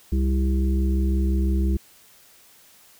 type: harmonic tone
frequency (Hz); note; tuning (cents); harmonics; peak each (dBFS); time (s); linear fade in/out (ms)
65.9; C2; +13; 1 / 3 / 5 / 6; -19 / -27 / -30 / -38; 0.12-1.77; 5
effects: white hiss -53 dBFS RMS until 2.99 s